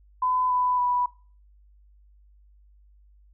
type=tone with pitch steps; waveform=sine; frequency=1009 / 996.8 / 984.8 Hz; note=B5 / B5 / B5; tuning=+37 / +16 / -5 cents; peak=-21 dBFS; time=0.22-1.06 s; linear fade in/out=5 ms; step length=280 ms; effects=noise-tail reverb RT60 0.4 s tail -20 dB re dry + added 50 Hz sine -53 dBFS peak until 3.33 s